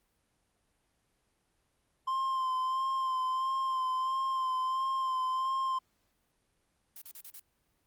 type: tone with vibrato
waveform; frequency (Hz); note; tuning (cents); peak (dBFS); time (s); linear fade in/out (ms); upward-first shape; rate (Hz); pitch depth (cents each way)
triangle; 1046.5; C6; 0; -27; 2.07-5.79; 10; sine; 1.5; 27
type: noise bursts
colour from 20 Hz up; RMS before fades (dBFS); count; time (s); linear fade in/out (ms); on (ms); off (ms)
blue; -47; 5; 6.96-7.397; 2; 57; 38
effects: pink hiss -75 dBFS RMS until 7.86 s + Opus 32 kbps